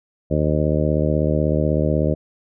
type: harmonic tone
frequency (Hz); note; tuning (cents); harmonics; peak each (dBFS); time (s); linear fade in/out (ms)
76.2; D#2; -36; 1 / 2 / 3 / 4 / 5 / 6 / 7 / 8; -23 / -21 / -25 / -25 / -27 / -28 / -25 / -26; 0.3-2.15; 20
effects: none